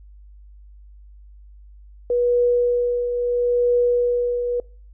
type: tone with tremolo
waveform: sine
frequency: 485.4 Hz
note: B4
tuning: 30 cents flat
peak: -14 dBFS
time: 2.1-4.6 s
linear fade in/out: 2 ms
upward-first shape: triangle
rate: 0.75 Hz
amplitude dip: 55%
effects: noise-tail reverb RT60 0.4 s tail -24 dB re dry + added 50 Hz sine -42 dBFS peak until 4.93 s